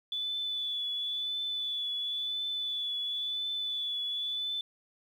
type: tone with vibrato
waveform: sine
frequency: 3464 Hz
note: A7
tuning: 28 cents flat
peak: -31 dBFS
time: 0.12-4.61 s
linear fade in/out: 2 ms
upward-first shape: triangle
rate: 0.96 Hz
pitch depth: 30 cents each way
effects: 10-bit